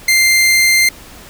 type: tone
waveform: sawtooth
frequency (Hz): 2093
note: C7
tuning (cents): 0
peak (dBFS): -5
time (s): 0.08-0.89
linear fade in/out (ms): 5
effects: pink hiss -37 dBFS RMS until 1.29 s